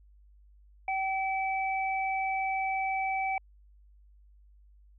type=tone pair together; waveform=sine; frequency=768.5 / 2303 Hz; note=G5 / D7; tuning=-35 / -34 cents; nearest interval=octave + perfect fifth; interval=1901 cents; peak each=-29 / -33 dBFS; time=0.88-3.38 s; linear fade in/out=2 ms; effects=added 50 Hz sine -55 dBFS peak until 4.98 s